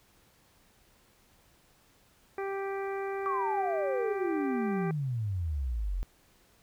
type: harmonic tone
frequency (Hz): 392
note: G4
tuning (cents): 0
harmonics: 1 / 2 / 3 / 4 / 5 / 6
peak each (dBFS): -33 / -39 / -43 / -45 / -47 / -49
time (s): 2.38-4.91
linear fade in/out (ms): 2
type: exponential sweep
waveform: sine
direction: down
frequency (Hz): 1174.7 to 41.31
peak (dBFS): -29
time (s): 3.26-6.03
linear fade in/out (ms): 0
effects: pink hiss -64 dBFS RMS until 6.62 s